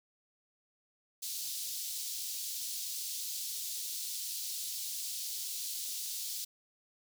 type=high-pass noise; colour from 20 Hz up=pink; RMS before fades=-39 dBFS; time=1.22-6.45 s; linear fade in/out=10 ms; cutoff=4000 Hz; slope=24 dB/octave; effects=none